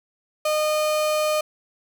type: tone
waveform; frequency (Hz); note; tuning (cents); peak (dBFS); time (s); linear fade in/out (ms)
35% pulse; 612; D#5; -29; -18; 0.45-1.41; 5
effects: none